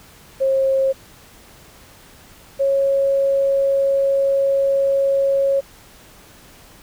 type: tone pair in turn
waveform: sine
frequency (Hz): 536 / 549.2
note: C5 / C#5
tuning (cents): +42 / -16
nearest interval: unison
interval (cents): 42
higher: second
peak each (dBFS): -14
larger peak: neither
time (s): 0.4-0.93 / 2.59-5.61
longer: second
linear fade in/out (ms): 20
effects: pink hiss -46 dBFS RMS until 6.82 s